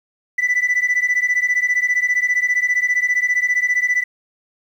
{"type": "beating tone pair", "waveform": "sine", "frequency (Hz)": [1975.5, 1990.5], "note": ["B6", "B6"], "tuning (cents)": [0, 13], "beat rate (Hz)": 15, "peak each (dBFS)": -16, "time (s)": [0.38, 4.04], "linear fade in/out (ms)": 10, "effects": ["tanh soft clip ceiling -12 dBFS", "8-bit"]}